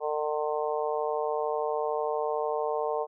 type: harmonic tone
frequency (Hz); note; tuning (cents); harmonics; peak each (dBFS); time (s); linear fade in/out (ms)
151.1; D3; +50; 3 / 4 / 5 / 6 / 7; -30 / -32 / -34 / -36 / -37; 0-3.07; 50
effects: none